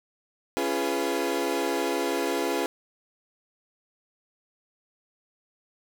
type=chord; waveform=30% pulse; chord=C# dominant seventh; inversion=none; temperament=equal with one note detuned; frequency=277.2 / 343 / 415.3 / 493.9 Hz; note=C#4 / E#4 / G#4 / B4; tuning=0 / -31 / 0 / 0 cents; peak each=-29 / -27 / -28 / -29 dBFS; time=0.57-2.66 s; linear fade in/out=0 ms; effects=none